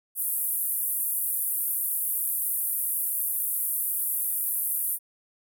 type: band-pass noise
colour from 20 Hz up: white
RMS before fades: -28 dBFS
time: 0.15-4.99 s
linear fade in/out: 50 ms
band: 10000 to 15000 Hz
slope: 48 dB/octave
effects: none